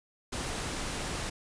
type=noise; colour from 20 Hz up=pink; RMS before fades=-35 dBFS; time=0.32-1.3 s; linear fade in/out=10 ms; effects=resampled to 22050 Hz